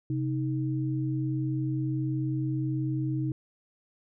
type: tone pair together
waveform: sine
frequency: 131.6 / 313 Hz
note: C3 / D#4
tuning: +10 / +10 cents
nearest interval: octave + minor third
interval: 1500 cents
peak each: -28 / -31 dBFS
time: 0.1-3.32 s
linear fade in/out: 2 ms
effects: none